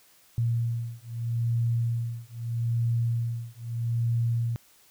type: beating tone pair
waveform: sine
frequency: 116.54 / 117.33 Hz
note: A#2 / A#2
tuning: 0 / +12 cents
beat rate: 0.79 Hz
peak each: -28 dBFS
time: 0.38-4.56 s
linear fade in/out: 0 ms
effects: white hiss -59 dBFS RMS until 4.9 s